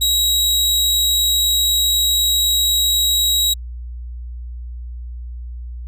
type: tone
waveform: sawtooth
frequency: 3837 Hz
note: A#7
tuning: 49 cents sharp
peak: -11 dBFS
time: 0.01-3.54 s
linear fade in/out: 10 ms
effects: added 60 Hz sine -27 dBFS peak until 5.87 s